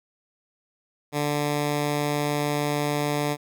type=tone; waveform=10% pulse; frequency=146.83 Hz; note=D3; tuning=in tune; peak=-15 dBFS; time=1.12-3.37 s; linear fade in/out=50 ms; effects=none